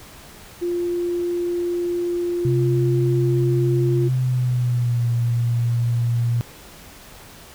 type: tone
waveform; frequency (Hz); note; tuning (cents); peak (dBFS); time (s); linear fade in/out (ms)
sine; 349.2; F4; 0; -20; 0.61-4.09; 20
type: tone with pitch glide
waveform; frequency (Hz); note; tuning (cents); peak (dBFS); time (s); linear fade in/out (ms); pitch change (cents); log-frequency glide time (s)
sine; 130 to 118.52; C3 to A#2; -11 to +29; -17; 2.45-6.41; 0; -160; 4.02-5.06
effects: pink hiss -43 dBFS RMS until 7.54 s